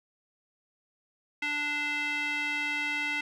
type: tone with band-pass filter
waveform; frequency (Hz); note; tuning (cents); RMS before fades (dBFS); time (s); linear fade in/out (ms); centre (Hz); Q
square; 293.7; D4; 0; -31; 1.42-3.21; 5; 2300; 4.7
effects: none